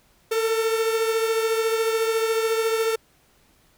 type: beating tone pair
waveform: 45% pulse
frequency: 446.8 / 460.8 Hz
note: A4 / A#4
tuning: +27 / -20 cents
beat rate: 14 Hz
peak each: -21 / -29 dBFS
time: 0.31-2.96 s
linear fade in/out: 10 ms
effects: pink hiss -60 dBFS RMS until 3.77 s